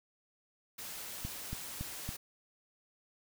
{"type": "noise", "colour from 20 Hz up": "white", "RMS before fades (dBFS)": -44, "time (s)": [0.78, 2.17], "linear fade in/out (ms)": 10}
{"type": "click train", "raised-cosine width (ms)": 5, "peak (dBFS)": -26, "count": 4, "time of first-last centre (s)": [1.25, 2.09], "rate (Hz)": 3.57}
{"effects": []}